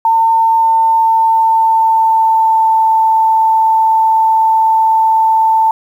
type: tone with pitch glide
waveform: sine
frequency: 903 to 888 Hz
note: A5 to A5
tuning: +45 to +16 cents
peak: -7 dBFS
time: 0.05-5.71 s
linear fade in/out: 2 ms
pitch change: -29 cents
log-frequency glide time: 0.26-2.89 s
effects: 7-bit